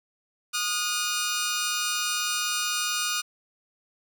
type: tone pair together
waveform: 10% pulse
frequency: 1232.8 / 1439 Hz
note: D#6 / F#6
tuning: -16 / -49 cents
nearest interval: minor third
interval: 267 cents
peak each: -20 dBFS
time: 0.53-3.22 s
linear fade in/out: 20 ms
effects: none